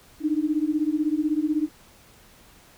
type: beating tone pair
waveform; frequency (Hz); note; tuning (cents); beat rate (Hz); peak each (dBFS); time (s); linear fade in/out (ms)
sine; 297.4 / 313.4; D4 / D#4; +22 / +13; 16; -24; 0.2-1.69; 50
effects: pink hiss -53 dBFS RMS until 2.77 s